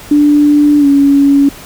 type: tone with pitch glide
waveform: sine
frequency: 293.7 to 280.6 Hz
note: D4 to C#4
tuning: 0 to +21 cents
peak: -4 dBFS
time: 0.11-1.49 s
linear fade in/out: 5 ms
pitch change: -79 cents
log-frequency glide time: 0.79-0.86 s
effects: pink hiss -32 dBFS RMS until 1.65 s